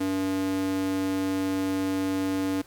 square tone with high-pass filter, 95.4 Hz, G2, 47 cents flat, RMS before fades -27 dBFS, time 0-2.62 s, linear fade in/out 10 ms, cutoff 250 Hz, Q 3.4, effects pink hiss -54 dBFS RMS until 2.66 s

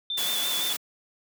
sine tone with vibrato, 3500 Hz, A7, 10 cents flat, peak -27 dBFS, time 0.1-0.73 s, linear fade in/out 2 ms, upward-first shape square, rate 5.9 Hz, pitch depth 33 cents each way
white noise, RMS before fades -30 dBFS, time 0.17-0.77 s, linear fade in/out 10 ms
effects high-pass 200 Hz 12 dB/octave

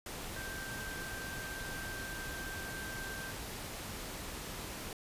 sine tone in noise, 1568 Hz, G6, in tune, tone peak -43 dBFS, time 0.36-3.31 s, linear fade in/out 2 ms, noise pink, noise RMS -43 dBFS, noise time 0.06-4.93 s, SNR -3 dB, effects resampled to 32000 Hz

